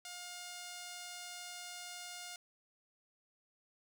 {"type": "tone", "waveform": "5% pulse", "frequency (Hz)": 711, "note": "F5", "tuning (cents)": 31, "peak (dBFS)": -34, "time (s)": [0.05, 2.36], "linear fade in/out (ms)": 2, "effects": []}